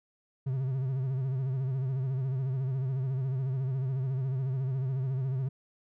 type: tone with vibrato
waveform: triangle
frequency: 131.7 Hz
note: C3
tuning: 12 cents sharp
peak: -26 dBFS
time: 0.46-5.49 s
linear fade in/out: 10 ms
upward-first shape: sine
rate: 14 Hz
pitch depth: 75 cents each way
effects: none